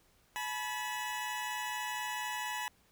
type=tone pair together; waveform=20% pulse; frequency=855.8 / 980 Hz; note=A5 / B5; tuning=-48 / -14 cents; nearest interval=major second; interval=234 cents; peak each=-34 / -33 dBFS; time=0.36-2.68 s; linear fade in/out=0 ms; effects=pink hiss -68 dBFS RMS until 2.91 s